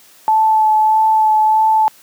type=tone with vibrato; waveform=sine; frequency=870 Hz; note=A5; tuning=20 cents flat; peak=-9 dBFS; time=0.28-1.88 s; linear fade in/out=0 ms; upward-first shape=sine; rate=1.6 Hz; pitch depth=14 cents each way; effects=white hiss -46 dBFS RMS until 2.02 s + high-pass 150 Hz 12 dB/octave